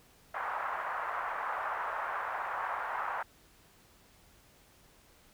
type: band-pass noise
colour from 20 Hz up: pink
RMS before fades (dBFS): -36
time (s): 0.34-3.23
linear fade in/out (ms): 5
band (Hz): 790 to 1500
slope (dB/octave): 24
effects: pink hiss -62 dBFS RMS until 5.33 s